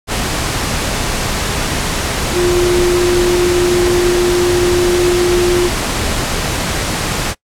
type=tone in noise; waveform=sine; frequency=354.4 Hz; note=F4; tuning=25 cents sharp; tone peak=-10 dBFS; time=2.33-5.71 s; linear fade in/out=50 ms; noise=pink; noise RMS=-17 dBFS; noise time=0.07-7.35 s; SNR=+4 dB; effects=noise-tail reverb RT60 0.1 s tail -22 dB re dry + low-pass 10000 Hz 12 dB/octave